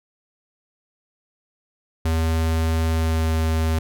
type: tone with pitch glide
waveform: square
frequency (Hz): 81 to 80.3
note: E2 to E2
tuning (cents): -30 to -45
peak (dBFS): -19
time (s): 2.05-3.79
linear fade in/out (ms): 5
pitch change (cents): -15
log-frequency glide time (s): 2.92-3.33
effects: none